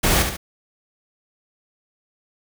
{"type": "noise with echo", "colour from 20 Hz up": "pink", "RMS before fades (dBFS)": -18, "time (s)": [0.03, 0.23], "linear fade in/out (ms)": 10, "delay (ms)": 70, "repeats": 2, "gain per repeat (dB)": -6, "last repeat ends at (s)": 0.37, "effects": []}